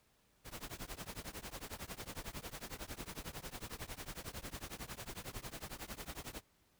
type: noise with tremolo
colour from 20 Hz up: pink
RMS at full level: -43 dBFS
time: 0.44-6.42 s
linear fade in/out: 50 ms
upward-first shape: triangle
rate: 11 Hz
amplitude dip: 100%
effects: pink hiss -73 dBFS RMS until 6.79 s